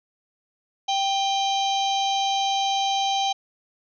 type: harmonic tone with a mistuned harmonic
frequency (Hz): 784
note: G5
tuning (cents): 0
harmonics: 1 / 3 / 4 / 5 / 6 / 7 / 8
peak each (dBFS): -22 / -37 / -28 / -31 / -43 / -42 / -36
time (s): 0.88-3.33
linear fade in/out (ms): 10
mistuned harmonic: 3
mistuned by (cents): +42
effects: none